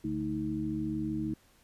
harmonic tone with a mistuned harmonic, 73.3 Hz, D2, 3 cents flat, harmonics 1 / 2 / 3 / 4, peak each -43 / -38 / -36 / -33 dBFS, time 0.04-1.34 s, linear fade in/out 5 ms, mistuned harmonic 4, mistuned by +120 cents, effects pink hiss -64 dBFS RMS until 1.63 s + resampled to 32000 Hz

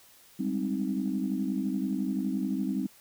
sine chord, Ab major seventh, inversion third, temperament equal, 196 / 207.7 / 261.6 / 311.1 Hz, G3 / Ab3 / C4 / Eb4, 0 / 0 / 0 / 0 cents, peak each -31 / -36 / -31 / -34 dBFS, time 0.39-2.87 s, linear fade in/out 10 ms, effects tanh soft clip ceiling -17 dBFS + white hiss -57 dBFS RMS until 3 s

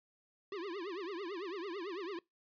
square tone with vibrato, 370 Hz, F#4, in tune, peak -40 dBFS, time 0.52-2.19 s, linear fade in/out 2 ms, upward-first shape triangle, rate 9 Hz, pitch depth 250 cents each way, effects noise-tail reverb RT60 0.2 s tail -25 dB re dry + resampled to 11025 Hz

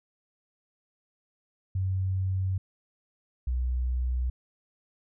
sine tone pair in turn, 94.4 / 62.3 Hz, F#2 / B1, +35 / +16 cents, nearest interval perfect fifth, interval 719 cents, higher first, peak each -25 dBFS, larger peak neither, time 1.75-2.58 / 3.47-4.3 s, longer neither, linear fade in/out 5 ms, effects none

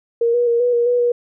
sine tone with pitch steps, 467.2 / 482.6 / 469.6 / 488.7 / 474.3 / 488.2 / 481.4 Hz, A#4 / B4 / A#4 / B4 / A#4 / B4 / B4, +4 / -40 / +13 / -18 / +30 / -20 / -44 cents, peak -13 dBFS, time 0.21-1.12 s, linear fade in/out 5 ms, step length 130 ms, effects none

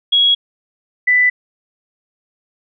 sine tone pair in turn, 3322 / 1988.9 Hz, G#7 / B6, 0 / +12 cents, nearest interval major sixth, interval 888 cents, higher first, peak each -9 dBFS, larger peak neither, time 0.12-0.35 / 1.07-1.3 s, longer neither, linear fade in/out 10 ms, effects none

